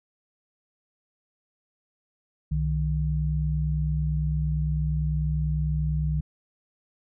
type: tone pair together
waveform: sine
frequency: 64.5 / 153.4 Hz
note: C2 / D#3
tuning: -24 / -24 cents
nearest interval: octave + minor third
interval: 1500 cents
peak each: -26 / -25 dBFS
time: 2.51-6.21 s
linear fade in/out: 10 ms
effects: none